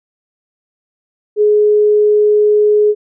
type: tone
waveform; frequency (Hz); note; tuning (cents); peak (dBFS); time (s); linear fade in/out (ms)
sine; 420; G#4; +19; -7; 1.36-2.95; 50
effects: none